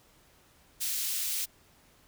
white high-pass noise, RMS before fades -32 dBFS, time 0.8-1.46 s, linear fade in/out 20 ms, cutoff 3000 Hz, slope 12 dB/octave, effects pink hiss -62 dBFS RMS until 2.07 s

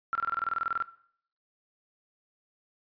sine tone bursts, 1361 Hz, F6, 45 cents flat, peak -25 dBFS, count 15, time 0.13-0.824 s, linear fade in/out 0 ms, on 22 ms, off 26 ms, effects noise-tail reverb RT60 0.6 s tail -18 dB re dry + resampled to 11025 Hz

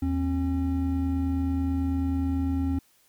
triangle tone pair together, 80.27 / 270 Hz, E2 / C#4, -45 / -45 cents, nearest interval octave + major sixth, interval 2100 cents, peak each -25 / -24 dBFS, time 0.02-2.79 s, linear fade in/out 5 ms, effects white hiss -63 dBFS RMS until 3.08 s

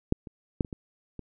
clicks, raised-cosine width 3 ms, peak -9 / -28 / -10 / -27 / -23 / -25 dBFS, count 6, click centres 0.124 / 0.272 / 0.608 / 0.648 / 0.728 / 1.193 s, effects none

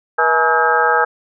harmonic tone with a mistuned harmonic, 160.5 Hz, E3, 46 cents flat, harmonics 3 / 4 / 5 / 6 / 7 / 8 / 9 / 10, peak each -19 / -24 / -17 / -26 / -29 / -17 / -25 / -17 dBFS, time 0.18-1.05 s, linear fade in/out 10 ms, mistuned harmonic 5, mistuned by +86 cents, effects none

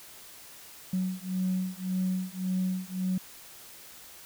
sine beating tone pair, 184.6 / 186.4 Hz, F#3 / F#3, -4 / +13 cents, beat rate 1.8 Hz, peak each -30 dBFS, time 0.93-3.18 s, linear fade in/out 5 ms, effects tanh soft clip ceiling -21 dBFS + white hiss -49 dBFS RMS until 4.25 s

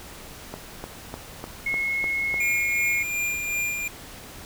click train, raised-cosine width 1 ms, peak -19 dBFS, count 7, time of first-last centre 0.54-2.342 s, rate 3.33 Hz
sine tone, 2172 Hz, C#7, 36 cents flat, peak -23 dBFS, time 1.66-3.03 s, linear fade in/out 5 ms
square tone with tremolo, 2400 Hz, D7, 37 cents sharp, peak -24 dBFS, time 2.4-3.88 s, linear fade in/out 5 ms, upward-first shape sine, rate 2.7 Hz, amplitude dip 40%
effects pink hiss -42 dBFS RMS until 4.45 s

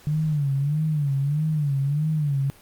sine tone with vibrato, 146.5 Hz, D3, 4 cents flat, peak -20 dBFS, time 0.07-2.5 s, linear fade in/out 0 ms, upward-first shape sine, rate 1.6 Hz, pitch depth 120 cents each way, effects pink hiss -51 dBFS RMS until 2.61 s + Opus 48 kbps

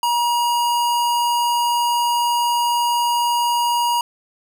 square tone, 954 Hz, A#5, 40 cents sharp, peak -17 dBFS, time 0.03-4.01 s, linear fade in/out 2 ms, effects none

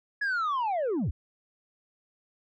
sine linear sweep, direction down, 1707 to 51.8 Hz, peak -23 dBFS, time 0.21-1.11 s, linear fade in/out 10 ms, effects tanh soft clip ceiling -25 dBFS

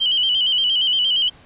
sine tone with vibrato, 3053 Hz, G7, 46 cents flat, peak -15 dBFS, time 0-1.3 s, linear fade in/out 20 ms, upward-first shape square, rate 8.6 Hz, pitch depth 54 cents each way, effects pink hiss -48 dBFS RMS until 1.45 s + resampled to 8000 Hz

